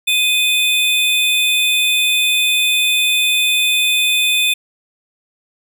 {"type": "tone pair together", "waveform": "square", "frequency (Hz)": [2500, 3536], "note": ["D#7", "A7"], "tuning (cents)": [8, 8], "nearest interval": "tritone", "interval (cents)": 600, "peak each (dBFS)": -16, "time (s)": [0.07, 4.54], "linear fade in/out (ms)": 10, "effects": []}